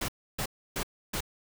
pink noise bursts, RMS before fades -32 dBFS, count 4, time 0.01-1.206 s, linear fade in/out 5 ms, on 74 ms, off 300 ms, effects none

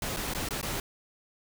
pink noise with dropouts, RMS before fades -33 dBFS, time 0.02-0.8 s, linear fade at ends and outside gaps 2 ms, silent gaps 0.164-0.169 / 0.337-0.348 / 0.488-0.507 / 0.614-0.628 s, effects none

